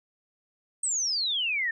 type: exponential sweep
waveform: sine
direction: down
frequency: 8460 to 1773 Hz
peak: -25 dBFS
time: 0.83-1.71 s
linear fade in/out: 5 ms
effects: none